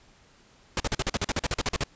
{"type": "noise bursts", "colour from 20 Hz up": "pink", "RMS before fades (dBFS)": -26, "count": 15, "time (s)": [0.77, 1.837], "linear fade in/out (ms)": 2, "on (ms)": 31, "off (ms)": 43, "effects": ["pink hiss -58 dBFS RMS until 1.95 s", "resampled to 16000 Hz"]}